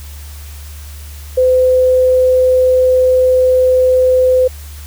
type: tone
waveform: sine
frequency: 510 Hz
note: C5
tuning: 44 cents flat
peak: -7 dBFS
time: 1.37-4.48 s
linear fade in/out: 10 ms
effects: added 73 Hz sine -28 dBFS peak until 4.86 s + white hiss -38 dBFS RMS until 4.86 s